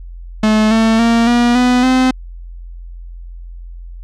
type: tone with pitch steps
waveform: 45% pulse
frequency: 215.9 / 223.6 / 231.7 / 240 / 248.6 / 257.5 Hz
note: A3 / A3 / A#3 / B3 / B3 / C4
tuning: -33 / +28 / -10 / -49 / +12 / -28 cents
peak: -9 dBFS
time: 0.43-2.11 s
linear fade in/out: 5 ms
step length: 280 ms
effects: added 43 Hz sine -28 dBFS peak until 4.03 s + low-pass 6000 Hz 12 dB/octave